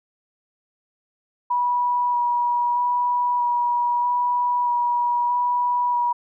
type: tone with vibrato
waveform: sine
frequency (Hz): 970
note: B5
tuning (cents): -31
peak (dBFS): -18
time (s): 1.5-6.13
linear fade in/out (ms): 10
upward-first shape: square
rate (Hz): 0.79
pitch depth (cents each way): 10
effects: none